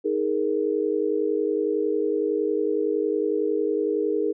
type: chord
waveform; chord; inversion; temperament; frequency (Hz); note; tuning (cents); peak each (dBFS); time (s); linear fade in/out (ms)
sine; D# suspended fourth; none; equal with one note detuned; 314 / 415.3 / 466.2; D#4 / G#4 / A#4; +16 / 0 / 0; -27 / -24 / -26; 0.04-4.33; 20
effects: none